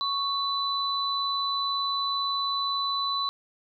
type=tone pair together; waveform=sine; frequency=1108.7 / 3989 Hz; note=C#6 / B7; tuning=0 / +17 cents; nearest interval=octave + minor seventh; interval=2217 cents; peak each=-28 dBFS; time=0.01-3.29 s; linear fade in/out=0 ms; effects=none